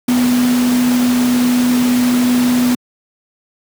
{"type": "tone in noise", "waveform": "sine", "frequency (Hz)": 246.9, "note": "B3", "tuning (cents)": 0, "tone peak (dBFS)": -10, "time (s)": [0.08, 2.75], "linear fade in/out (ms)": 5, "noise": "pink", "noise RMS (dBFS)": -22, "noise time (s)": [0.08, 2.75], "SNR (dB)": 9, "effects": ["high-pass 150 Hz 12 dB/octave"]}